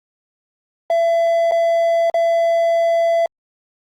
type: tone with dropouts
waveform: triangle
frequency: 671 Hz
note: E5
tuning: 31 cents sharp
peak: -11 dBFS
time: 0.9-3.26 s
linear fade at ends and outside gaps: 2 ms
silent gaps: 1.512-1.519 / 2.1-2.142 s
effects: Opus 32 kbps